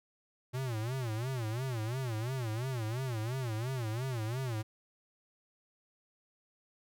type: tone with vibrato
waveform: square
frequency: 120 Hz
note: B2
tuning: 49 cents flat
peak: -34 dBFS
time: 0.53-4.63 s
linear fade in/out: 20 ms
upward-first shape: sine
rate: 2.9 Hz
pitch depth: 190 cents each way
effects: none